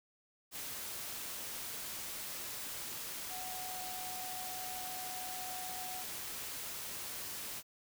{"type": "tone in noise", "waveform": "sine", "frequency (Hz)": 740, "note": "F#5", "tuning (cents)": 0, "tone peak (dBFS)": -45, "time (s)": [3.28, 6.05], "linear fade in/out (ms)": 50, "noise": "white", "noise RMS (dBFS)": -43, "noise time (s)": [0.51, 7.63], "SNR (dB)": -5, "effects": []}